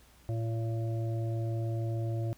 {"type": "harmonic tone", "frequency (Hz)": 113.6, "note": "A#2", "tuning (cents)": -44, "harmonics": [1, 3, 5, 6], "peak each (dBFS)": [-30, -40, -44, -46], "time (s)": [0.29, 2.33], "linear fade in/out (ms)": 0, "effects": ["added 60 Hz sine -61 dBFS peak until 2.37 s", "pink hiss -61 dBFS RMS until 2.37 s"]}